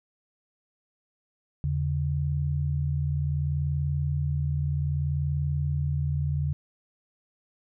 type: tone pair together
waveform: sine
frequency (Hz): 82.3 / 142.94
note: E2 / D3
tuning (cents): -2 / -47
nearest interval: minor seventh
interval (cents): 955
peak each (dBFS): -28 / -26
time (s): 1.64-6.53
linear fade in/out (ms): 0
effects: none